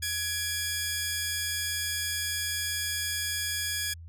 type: tone pair together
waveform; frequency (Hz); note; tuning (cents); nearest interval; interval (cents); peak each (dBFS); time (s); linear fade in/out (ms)
10% pulse; 1675 / 2369; G#6 / D7; +14 / +14; tritone; 600; -21 / -27; 0.02-3.94; 10
effects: added 83 Hz sine -42 dBFS peak until 4.08 s